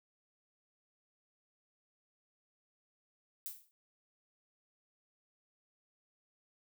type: noise with exponential decay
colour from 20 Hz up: violet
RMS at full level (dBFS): -39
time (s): 3.46-3.71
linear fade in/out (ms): 0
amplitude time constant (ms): 54
effects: none